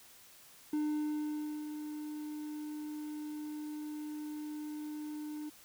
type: tone with ADSR envelope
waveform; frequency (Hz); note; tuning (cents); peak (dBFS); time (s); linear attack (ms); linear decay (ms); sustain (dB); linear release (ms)
triangle; 301.5; D4; +46; -28; 0.73-5.5; 4; 910; -9; 14
effects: white hiss -58 dBFS RMS until 5.64 s